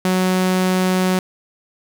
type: tone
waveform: sawtooth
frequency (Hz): 185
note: F#3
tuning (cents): 0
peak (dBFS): -11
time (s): 0.05-1.19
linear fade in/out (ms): 2
effects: none